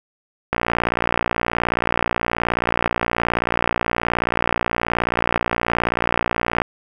click train, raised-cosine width 0.5 ms, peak -3 dBFS, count 359, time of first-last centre 0.53-6.618 s, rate 58.8 Hz, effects 7-bit

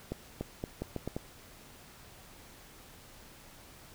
accelerating click train, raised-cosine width 2 ms, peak -21 dBFS, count 7, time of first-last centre 0.12-1.165 s, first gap 290 ms, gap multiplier 0.79, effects pink hiss -54 dBFS RMS until 3.94 s

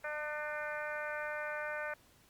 harmonic tone, 300.2 Hz, D4, 38 cents sharp, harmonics 2 / 3 / 4 / 5 / 6 / 7 / 8, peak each -41 / -47 / -47 / -41 / -45 / -49 / -50 dBFS, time 0.04-1.94 s, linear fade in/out 5 ms, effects pink hiss -65 dBFS RMS until 2.29 s + Opus 48 kbps

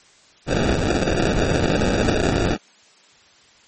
white noise with sample-and-hold, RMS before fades -19 dBFS, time 0.46-2.58 s, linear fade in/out 50 ms, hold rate 1050 Hz, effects white hiss -52 dBFS RMS until 3.67 s + MP3 32 kbps

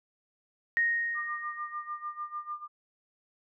sine tone with exponential decay, 1864.7 Hz, A#6, in tune, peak -22 dBFS, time 0.77-2.52 s, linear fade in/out 0 ms, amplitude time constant 380 ms
sine tone with tremolo, 1200 Hz, D6, 37 cents sharp, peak -32 dBFS, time 1.14-2.68 s, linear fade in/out 50 ms, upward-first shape sine, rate 6.7 Hz, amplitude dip 85%
effects none

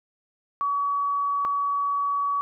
sine tone pair in turn, 1134 / 1134 Hz, C#6 / C#6, +39 / +39 cents, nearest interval unison, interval 0 cents, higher neither, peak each -22 dBFS, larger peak neither, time 0.61-1.45 / 1.45-2.41 s, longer second, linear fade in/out 0 ms, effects none

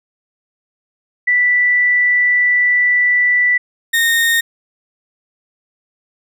sine / 35% pulse tone pair in turn, 1971 / 1845.9 Hz, B6 / A#6, -4 / -18 cents, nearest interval minor second, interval 114 cents, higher first, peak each -10 dBFS, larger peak neither, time 1.27-3.58 / 3.93-4.41 s, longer first, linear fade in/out 10 ms, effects none

